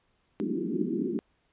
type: band-pass noise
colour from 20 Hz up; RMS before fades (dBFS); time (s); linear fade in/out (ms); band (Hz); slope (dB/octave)
white; -30; 0.4-1.19; 0; 170 to 390; 96
effects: pink hiss -71 dBFS RMS until 1.52 s + resampled to 8000 Hz